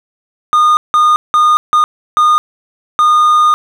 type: tone bursts at uneven times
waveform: triangle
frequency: 1223 Hz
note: D#6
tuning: 30 cents flat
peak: -4 dBFS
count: 6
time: 0.53-0.77 / 0.94-1.16 / 1.34-1.57 / 1.73-1.84 / 2.17-2.38 / 2.99-3.54 s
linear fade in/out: 0 ms
effects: none